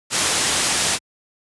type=low-pass noise; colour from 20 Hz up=white; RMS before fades=-20 dBFS; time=0.1-0.99 s; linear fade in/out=50 ms; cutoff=10000 Hz; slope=24 dB/octave; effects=high-pass 60 Hz 12 dB/octave + resampled to 24000 Hz